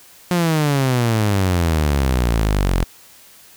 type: exponential sweep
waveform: sawtooth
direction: down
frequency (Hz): 180 to 42.52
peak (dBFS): -11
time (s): 0.31-2.84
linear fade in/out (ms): 0
effects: white hiss -46 dBFS RMS until 3.56 s